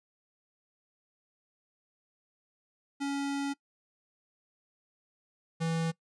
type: tone pair in turn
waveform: square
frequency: 280 / 164.12 Hz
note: C#4 / E3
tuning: +18 / -7 cents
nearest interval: major sixth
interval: 925 cents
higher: first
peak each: -31 / -29 dBFS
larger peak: second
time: 3-3.54 / 5.6-5.92 s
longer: first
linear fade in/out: 20 ms
effects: noise-tail reverb RT60 0.1 s tail -22 dB re dry + resampled to 22050 Hz